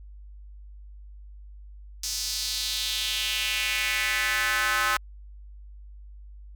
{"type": "tone with high-pass filter sweep", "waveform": "square", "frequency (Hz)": 116.54, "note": "A#2", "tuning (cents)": 0, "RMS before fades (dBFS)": -27, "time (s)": [2.03, 4.97], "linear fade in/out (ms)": 5, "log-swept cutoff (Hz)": [5500, 1300], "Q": 2.7, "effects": ["added 50 Hz sine -42 dBFS peak until 6.55 s"]}